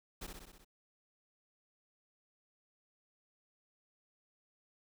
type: noise with echo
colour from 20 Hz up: pink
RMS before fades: -44 dBFS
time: 0.21-0.27 s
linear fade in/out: 10 ms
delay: 63 ms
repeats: 6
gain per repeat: -3 dB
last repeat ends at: 0.648 s
effects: none